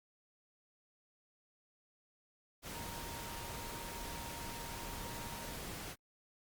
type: tone in noise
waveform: sine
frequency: 932.3 Hz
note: A#5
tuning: in tune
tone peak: -50 dBFS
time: 2.71-5.58 s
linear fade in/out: 50 ms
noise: pink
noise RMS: -45 dBFS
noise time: 2.62-5.96 s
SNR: -8 dB
effects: Opus 48 kbps